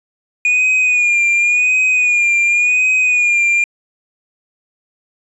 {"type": "tone with vibrato", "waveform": "triangle", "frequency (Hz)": 2450, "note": "D#7", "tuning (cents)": -27, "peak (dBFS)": -9, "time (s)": [0.45, 3.64], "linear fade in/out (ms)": 2, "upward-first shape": "sine", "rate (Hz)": 0.91, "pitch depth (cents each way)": 49, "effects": ["resampled to 24000 Hz"]}